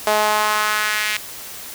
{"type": "tone with high-pass filter sweep", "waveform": "sawtooth", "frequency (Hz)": 212.2, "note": "G#3", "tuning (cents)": 38, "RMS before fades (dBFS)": -19, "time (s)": [0.07, 1.17], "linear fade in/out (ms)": 2, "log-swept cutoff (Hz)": [650, 2200], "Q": 2, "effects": ["white hiss -34 dBFS RMS until 1.74 s"]}